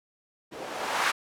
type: noise with low-pass filter sweep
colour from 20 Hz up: violet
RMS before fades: -30 dBFS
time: 0.51-1.12 s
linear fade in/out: 20 ms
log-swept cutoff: 360 to 1400 Hz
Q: 1.3
effects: none